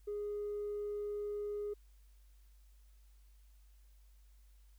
triangle tone with tanh clipping, 413.7 Hz, G#4, 7 cents flat, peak -37 dBFS, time 0.07-1.74 s, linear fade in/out 10 ms, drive 5 dB, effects added 50 Hz sine -59 dBFS peak until 4.78 s + white hiss -75 dBFS RMS until 4.78 s

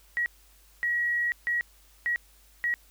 sine tone bursts at uneven times, 1911 Hz, A#6, 43 cents sharp, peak -24 dBFS, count 5, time 0.17-0.26 / 0.83-1.32 / 1.47-1.61 / 2.06-2.16 / 2.64-2.74 s, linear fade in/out 0 ms, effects added 50 Hz sine -58 dBFS peak until 2.9 s + white hiss -60 dBFS RMS until 2.9 s

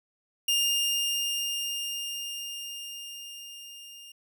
sawtooth tone with level ramp, 2813 Hz, F7, 12 cents sharp, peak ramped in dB -19 to -42 dBFS, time 0.48-4.12 s, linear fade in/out 5 ms, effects none

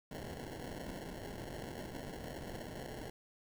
white noise with sample-and-hold, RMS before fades -45 dBFS, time 0.11-3.1 s, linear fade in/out 5 ms, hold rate 1225 Hz, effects none

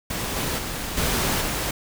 pink noise with level steps, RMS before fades -28 / -26 / -30 / -23 / -26 dBFS, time 0.1-1.71 s, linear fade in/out 5 ms, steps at 0.36 / 0.58 / 0.97 / 1.41 s, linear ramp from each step 5 ms, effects none

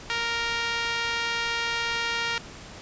5% pulse tone with band-pass filter, 465.8 Hz, A#4, 1 cent flat, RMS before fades -28 dBFS, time 0.1-2.38 s, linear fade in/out 0 ms, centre 1700 Hz, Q 0.7, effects pink hiss -43 dBFS RMS until 2.81 s + resampled to 16000 Hz

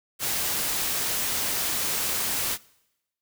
white noise, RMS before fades -27 dBFS, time 0.19-2.58 s, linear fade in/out 50 ms, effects noise-tail reverb RT60 0.9 s tail -23 dB re dry

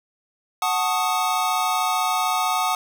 square chord, D# half-diminished seventh, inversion first, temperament equal, 740 / 880 / 1108.7 / 1244.5 Hz, F#5 / A5 / C#6 / D#6, 0 / 0 / 0 / 0 cents, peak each -25 / -27 / -30 / -25 dBFS, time 0.62-2.75 s, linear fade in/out 2 ms, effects none

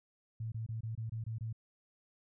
sine tone bursts, 112.2 Hz, A2, 34 cents sharp, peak -36 dBFS, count 8, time 0.4-1.528 s, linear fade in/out 5 ms, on 120 ms, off 24 ms, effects none

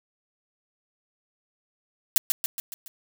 blue noise with echo, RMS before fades -17 dBFS, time 2.16-2.18 s, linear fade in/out 0 ms, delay 140 ms, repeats 5, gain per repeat -5 dB, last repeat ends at 2.88 s, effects none

